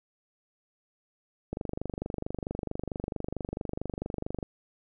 click train, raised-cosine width 2 ms, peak -19 dBFS, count 72, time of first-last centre 1.53-4.428 s, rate 24.5 Hz, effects none

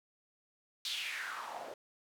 white noise with band-pass filter sweep, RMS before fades -41 dBFS, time 0.85-1.74 s, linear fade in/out 2 ms, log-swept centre 4000 to 510 Hz, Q 4, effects none

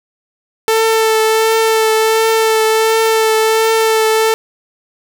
sawtooth tone with vibrato, 443.2 Hz, A4, 13 cents sharp, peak -6 dBFS, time 0.68-4.34 s, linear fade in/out 0 ms, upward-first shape triangle, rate 1.4 Hz, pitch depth 19 cents each way, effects none

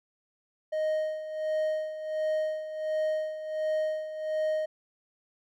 triangle tone with tremolo, 622 Hz, D#5, 1 cent flat, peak -23 dBFS, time 0.72-4.66 s, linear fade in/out 10 ms, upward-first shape sine, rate 1.4 Hz, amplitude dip 70%, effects none

